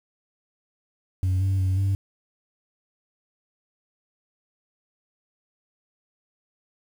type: tone with pitch steps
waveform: sine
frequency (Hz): 92.9 / 96.1 / 93.9 / 97.6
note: F#2 / G2 / F#2 / G2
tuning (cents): +7 / -34 / +26 / -7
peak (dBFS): -17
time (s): 1.23-1.95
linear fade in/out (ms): 0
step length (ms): 180
effects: tanh soft clip ceiling -19 dBFS + 8-bit